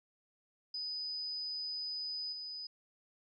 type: tone with level steps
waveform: sine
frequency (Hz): 4989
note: D#8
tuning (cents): +4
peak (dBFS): -37 / -41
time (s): 0.74-2.67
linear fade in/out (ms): 5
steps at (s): 2.32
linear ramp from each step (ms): 10
effects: none